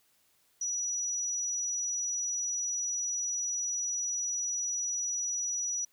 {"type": "tone", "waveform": "sine", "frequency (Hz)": 5860, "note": "F#8", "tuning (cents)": -18, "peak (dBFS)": -30, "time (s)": [0.61, 5.85], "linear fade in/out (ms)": 5, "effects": ["white hiss -69 dBFS RMS until 5.92 s"]}